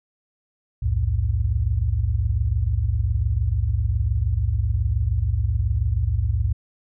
sine tone cluster, 61.5 / 80.3 / 107.3 Hz, B1 / E2 / A2, -7 / -45 / -43 cents, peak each -23 dBFS, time 0.82-6.53 s, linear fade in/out 10 ms, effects none

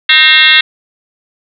sine tone with frequency modulation, 2721 Hz, F7, 46 cents flat, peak -3 dBFS, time 0.09-0.61 s, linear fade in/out 5 ms, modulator 290 Hz, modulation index 3.9, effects none

